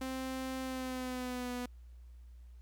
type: tone with pitch glide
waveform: sawtooth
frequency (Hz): 261.4 to 246.7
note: C4 to B3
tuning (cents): -1 to -2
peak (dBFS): -33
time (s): 0.01-1.66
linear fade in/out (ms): 5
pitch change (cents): -101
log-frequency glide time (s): 0.62-1.52
effects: added 60 Hz sine -50 dBFS peak until 2.61 s + pink hiss -75 dBFS RMS until 2.61 s